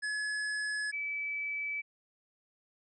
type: tone pair in turn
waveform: square / sine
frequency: 1700 / 2303 Hz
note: G#6 / D7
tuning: +40 / -34 cents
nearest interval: perfect fourth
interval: 526 cents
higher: second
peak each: -33 / -33 dBFS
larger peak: neither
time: 0.02-0.92 / 0.92-1.82 s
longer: neither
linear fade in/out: 20 ms
effects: resampled to 22050 Hz